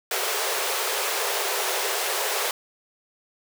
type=high-pass noise; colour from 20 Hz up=pink; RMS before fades=-26 dBFS; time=0.11-2.51 s; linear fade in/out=2 ms; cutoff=380 Hz; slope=96 dB/octave; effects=none

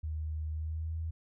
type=tone with pitch glide; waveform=sine; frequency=77.78 to 81.08 Hz; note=D#2 to E2; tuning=0 to -28 cents; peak=-33 dBFS; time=0.03-1.11 s; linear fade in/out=10 ms; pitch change=+72 cents; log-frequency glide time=0.52-0.98 s; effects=none

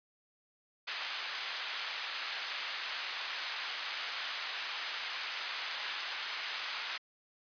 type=band-pass noise; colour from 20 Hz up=white; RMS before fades=-39 dBFS; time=0.87-6.98 s; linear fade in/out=10 ms; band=1100 to 3800 Hz; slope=12 dB/octave; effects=resampled to 11025 Hz

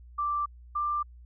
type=tone pair in turn; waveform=sine; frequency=1174.7 / 1184.9 Hz; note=D6 / D6; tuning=0 / +15 cents; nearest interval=unison; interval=15 cents; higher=second; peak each=-26 dBFS; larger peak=neither; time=0.18-0.46 / 0.75-1.03 s; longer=neither; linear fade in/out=10 ms; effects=added 60 Hz sine -47 dBFS peak until 1.25 s

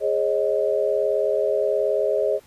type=chord; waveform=sine; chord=Ab suspended fourth; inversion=none; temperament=equal with one note detuned; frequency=415.3 / 543.6 / 622.3 Hz; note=Ab4 / Db5 / Eb5; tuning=0 / -34 / 0 cents; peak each=-23 dBFS; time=0-2.4 s; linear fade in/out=50 ms; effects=pink hiss -54 dBFS RMS until 2.46 s + resampled to 32000 Hz

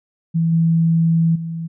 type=tone with level steps; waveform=sine; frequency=164.81 Hz; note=E3; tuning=in tune; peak=-14 / -12 / -23 dBFS; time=0.34-1.68 s; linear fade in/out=20 ms; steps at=0.52 / 1.35 s; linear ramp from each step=10 ms; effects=none

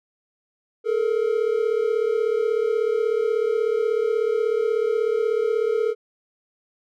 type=tone pair together; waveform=triangle; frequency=427.5 / 463.9 Hz; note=A4 / A#4; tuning=-50 / -8 cents; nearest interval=minor second; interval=142 cents; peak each=-20 dBFS; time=0.84-5.95 s; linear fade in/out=50 ms; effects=none

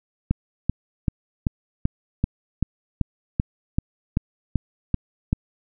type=click train; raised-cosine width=5 ms; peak=-7 dBFS; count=14; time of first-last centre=0.31-5.329 s; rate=2.59 Hz; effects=none

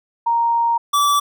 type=tone pair in turn; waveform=sine / square; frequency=932.3 / 1156.1 Hz; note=A#5 / D6; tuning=0 / -28 cents; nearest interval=major third; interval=372 cents; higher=second; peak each=-14 dBFS; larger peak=neither; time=0.26-0.78 / 0.93-1.2 s; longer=first; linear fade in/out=10 ms; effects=none

